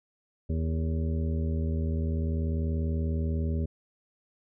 harmonic tone with a mistuned harmonic, 80.3 Hz, E2, 45 cents flat, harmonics 1 / 2 / 3 / 4 / 5 / 6 / 7, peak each -27 / -34 / -35 / -47 / -40 / -48 / -45 dBFS, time 0.49-3.66 s, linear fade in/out 10 ms, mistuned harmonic 6, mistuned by -72 cents, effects none

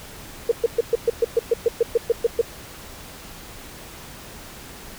sine tone bursts, 466.2 Hz, A#4, in tune, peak -13 dBFS, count 14, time 0.49-2.414 s, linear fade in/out 5 ms, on 26 ms, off 120 ms, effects pink hiss -40 dBFS RMS until 4.98 s

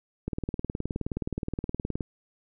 click train, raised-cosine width 3 ms, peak -17 dBFS, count 34, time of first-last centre 0.28-2.008 s, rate 19.1 Hz, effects none

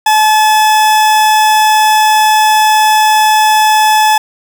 40% pulse tone, 861 Hz, A5, 38 cents flat, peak -5 dBFS, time 0.06-4.18 s, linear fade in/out 5 ms, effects none

